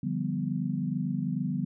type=chord; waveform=sine; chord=G dominant seventh; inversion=second; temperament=equal with one note detuned; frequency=146.83 / 173.61 / 196 / 246.9 Hz; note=D3 / F3 / G3 / B3; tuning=0 / -10 / 0 / 0 cents; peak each=-33 dBFS; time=0.03-1.65 s; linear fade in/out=5 ms; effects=none